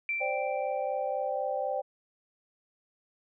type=tone with exponential decay; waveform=sine; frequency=2347 Hz; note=D7; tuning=2 cents flat; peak=-27 dBFS; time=0.09-1.29 s; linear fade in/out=1 ms; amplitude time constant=260 ms
type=chord; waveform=sine; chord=C suspended second; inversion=none; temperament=equal; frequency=523.3 / 587.3 / 784 Hz; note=C5 / D5 / G5; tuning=0 / 0 / 0 cents; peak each=-33 dBFS; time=0.2-1.82 s; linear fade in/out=20 ms
effects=none